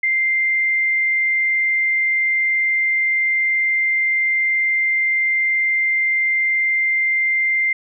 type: tone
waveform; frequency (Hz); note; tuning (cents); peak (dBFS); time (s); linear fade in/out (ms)
sine; 2093; C7; 0; -15; 0.03-7.73; 5
effects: none